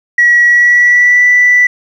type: tone with pitch glide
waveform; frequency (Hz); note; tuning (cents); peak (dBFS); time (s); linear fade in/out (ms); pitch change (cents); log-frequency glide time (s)
sine; 1923 to 1973.6; B6 to B6; -47 to -2; -3; 0.18-1.67; 5; +45; 0.45-1.27
effects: tanh soft clip ceiling 0 dBFS + 7-bit

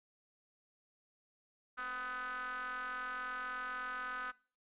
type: ring-modulated tone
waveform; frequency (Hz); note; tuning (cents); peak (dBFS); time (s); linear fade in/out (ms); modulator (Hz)
square; 123.47; B2; 0; -37; 1.77-4.32; 20; 1380
effects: noise-tail reverb RT60 0.4 s tail -22 dB re dry + resampled to 8000 Hz

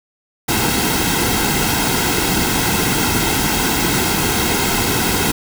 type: noise with comb filter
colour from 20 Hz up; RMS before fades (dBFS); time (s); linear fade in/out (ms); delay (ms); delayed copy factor
pink; -17; 0.48-5.32; 10; 1.7; -0.65
effects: none

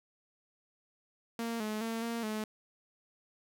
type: tone with pitch steps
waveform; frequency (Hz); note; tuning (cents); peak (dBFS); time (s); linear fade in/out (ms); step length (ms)
sawtooth; 231 / 214.2 / 227.1 / 232.1 / 215.2; A#3 / A3 / A#3 / A#3 / A3; -16 / -46 / -45 / -7 / -38; -30; 1.39-2.44; 2; 210
effects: none

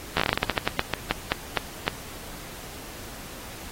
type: slowing click train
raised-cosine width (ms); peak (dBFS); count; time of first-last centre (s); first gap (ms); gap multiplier
0.3; -5; 19; 0.17-1.879; 12; 1.21
effects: pink hiss -41 dBFS RMS until 3.71 s + AAC 48 kbps

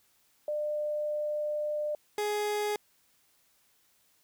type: tone pair in turn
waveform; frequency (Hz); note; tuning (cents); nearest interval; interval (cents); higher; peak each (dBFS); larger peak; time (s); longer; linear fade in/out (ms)
sine / 30% pulse; 599 / 417.4; D5 / G#4; +34 / +9; tritone; 625; first; -29 / -26; second; 0.48-1.95 / 2.18-2.76; first; 2
effects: white hiss -68 dBFS RMS until 4.23 s

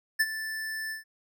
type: tone with ADSR envelope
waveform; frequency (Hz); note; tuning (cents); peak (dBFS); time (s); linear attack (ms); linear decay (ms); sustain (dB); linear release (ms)
square; 1760; A6; 0; -20; 0.19-1.04; 16; 43; -13; 130
effects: none

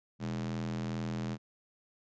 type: tone with high-pass filter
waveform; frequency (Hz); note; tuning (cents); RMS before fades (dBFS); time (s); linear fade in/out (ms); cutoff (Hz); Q
square; 41.2; E1; 0; -36; 0.19-1.38; 50; 160; 5.5
effects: resampled to 16000 Hz

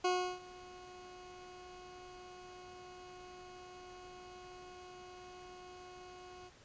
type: tone with ADSR envelope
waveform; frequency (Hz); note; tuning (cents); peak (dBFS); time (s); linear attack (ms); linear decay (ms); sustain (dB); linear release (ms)
20% pulse; 363.3; F#4; -32; -24; 0.04-6.51; 9; 340; -22; 45
effects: pink hiss -61 dBFS RMS until 6.64 s + resampled to 16000 Hz

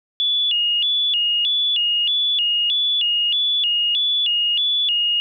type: tone with vibrato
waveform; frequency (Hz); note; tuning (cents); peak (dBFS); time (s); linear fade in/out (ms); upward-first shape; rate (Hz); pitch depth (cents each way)
sine; 3139; G7; +2; -16; 0.2-5.2; 0; square; 1.6; 160
effects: none

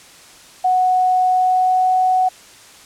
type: tone with pitch glide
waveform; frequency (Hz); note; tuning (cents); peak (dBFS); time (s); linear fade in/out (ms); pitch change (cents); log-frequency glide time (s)
sine; 738 to 742.7; F#5 to F#5; -5 to +6; -12; 0.64-2.29; 10; +11; 1.26-1.96
effects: white hiss -43 dBFS RMS until 2.85 s + low-pass 9000 Hz 12 dB/octave

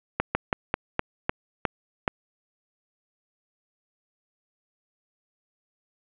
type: slowing click train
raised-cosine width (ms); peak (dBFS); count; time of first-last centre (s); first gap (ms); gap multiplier
0.5; -7; 8; 0.2-2.078; 150; 1.19
effects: resampled to 8000 Hz + 7-bit

